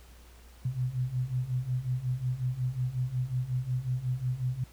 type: beating tone pair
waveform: sine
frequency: 123.47 / 128.97 Hz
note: B2 / C3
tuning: 0 / -25 cents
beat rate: 5.5 Hz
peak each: -33 / -30 dBFS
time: 0.65-4.64 s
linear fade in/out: 5 ms
effects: added 60 Hz sine -51 dBFS peak until 4.72 s + pink hiss -58 dBFS RMS until 4.72 s